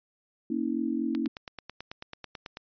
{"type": "chord", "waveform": "sine", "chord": "A# diminished", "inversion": "none", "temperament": "equal with one note detuned", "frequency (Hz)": [233.1, 277.2, 321.7], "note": ["A#3", "C#4", "E4"], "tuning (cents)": [0, 0, -42], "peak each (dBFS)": -31, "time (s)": [0.5, 1.28], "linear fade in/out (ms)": 5}
{"type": "click train", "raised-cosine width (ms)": 0.2, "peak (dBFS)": -21, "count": 14, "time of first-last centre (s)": [1.15, 2.571], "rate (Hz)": 9.15}
{"effects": ["resampled to 11025 Hz"]}